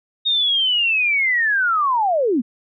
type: linear sweep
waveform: sine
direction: down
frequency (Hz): 3729 to 210.5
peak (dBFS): -15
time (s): 0.25-2.42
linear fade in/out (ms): 20
effects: none